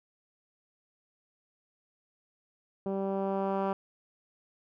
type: tone with low-pass filter sweep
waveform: 10% pulse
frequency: 194.6 Hz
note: G3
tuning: 12 cents flat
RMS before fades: -31 dBFS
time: 2.86-3.73 s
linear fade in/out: 2 ms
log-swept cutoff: 470 to 1200 Hz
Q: 0.93
effects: none